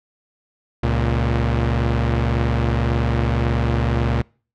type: tone pair together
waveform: sawtooth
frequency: 69.2 / 116.6 Hz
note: C#2 / A#2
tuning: -2 / +1 cents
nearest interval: major sixth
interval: 903 cents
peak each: -16 dBFS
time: 0.83-4.22 s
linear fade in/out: 5 ms
effects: noise-tail reverb RT60 0.4 s tail -26 dB re dry + low-pass 3000 Hz 12 dB/octave